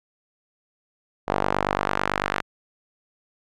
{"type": "tone with band-pass filter sweep", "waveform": "sawtooth", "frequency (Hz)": 49, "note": "G1", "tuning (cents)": 0, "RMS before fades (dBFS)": -25, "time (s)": [1.27, 2.42], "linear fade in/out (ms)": 20, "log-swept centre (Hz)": [790, 1600], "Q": 1.2, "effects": []}